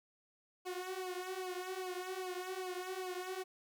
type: tone with flanger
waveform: sawtooth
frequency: 368.8 Hz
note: F#4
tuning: 6 cents flat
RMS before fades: -42 dBFS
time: 0.65-3.44 s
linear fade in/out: 20 ms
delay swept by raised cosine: 0.52 to 5.22 ms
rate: 2.5 Hz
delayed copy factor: -1
effects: none